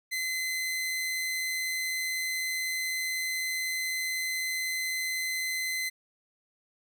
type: tone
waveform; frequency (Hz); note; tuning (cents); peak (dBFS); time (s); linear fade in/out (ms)
sawtooth; 2046; C7; -39; -26; 0.11-5.9; 20
effects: none